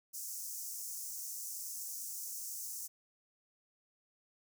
pink high-pass noise, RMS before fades -43 dBFS, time 0.13-2.88 s, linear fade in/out 20 ms, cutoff 5700 Hz, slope 48 dB/octave, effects none

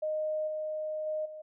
sine tone with level steps, 618 Hz, D#5, 12 cents flat, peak -29 / -32 / -30 / -41 dBFS, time 0.02-1.42 s, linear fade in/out 10 ms, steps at 0.47 / 1.06 / 1.25 s, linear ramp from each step 10 ms, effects none

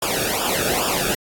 pink noise with flanger, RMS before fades -22 dBFS, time 0.02-1.15 s, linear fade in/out 5 ms, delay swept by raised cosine 0.48 to 1 ms, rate 2.4 Hz, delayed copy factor -0.9, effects AAC 64 kbps

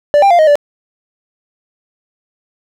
triangle tone with pitch steps, 585 / 793 / 696 / 624 / 582 Hz, D5 / G5 / F5 / D#5 / D5, -7 / +20 / -6 / +5 / -16 cents, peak -3 dBFS, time 0.14-0.555 s, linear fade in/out 0 ms, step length 83 ms, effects none

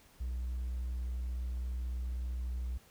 triangle tone, 61.74 Hz, B1, in tune, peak -31 dBFS, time 0.2-2.78 s, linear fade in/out 10 ms, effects tanh soft clip ceiling -29 dBFS + pink hiss -62 dBFS RMS until 2.9 s

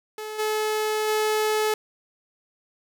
sawtooth tone with level steps, 429.9 Hz, A4, 40 cents flat, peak -28 / -19 / -17 dBFS, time 0.18-1.74 s, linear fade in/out 2 ms, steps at 0.38 / 1.07 s, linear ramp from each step 20 ms, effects none

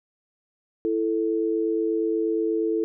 sine tone pair together, 331.6 / 440 Hz, E4 / A4, +10 / 0 cents, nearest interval perfect fourth, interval 490 cents, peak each -24 dBFS, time 0.85-2.84 s, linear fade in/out 0 ms, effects none

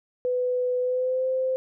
sine tone with pitch glide, 498.9 to 519.2 Hz, B4 to C5, +17 to -13 cents, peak -22 dBFS, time 0.25-1.56 s, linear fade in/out 0 ms, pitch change +70 cents, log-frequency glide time 0.8-1.27 s, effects none

